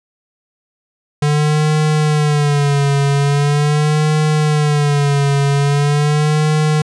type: tone with vibrato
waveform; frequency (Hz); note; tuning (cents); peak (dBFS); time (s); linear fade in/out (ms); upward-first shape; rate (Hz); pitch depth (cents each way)
square; 146.83; D3; 0; -12; 1.22-6.82; 5; sine; 0.42; 77
effects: resampled to 22050 Hz